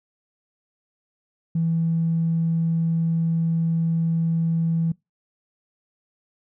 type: tone with tanh clipping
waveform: triangle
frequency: 164.81 Hz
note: E3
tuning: in tune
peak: -19 dBFS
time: 1.55-4.92 s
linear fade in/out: 5 ms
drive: 4 dB
effects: noise-tail reverb RT60 0.2 s tail -24 dB re dry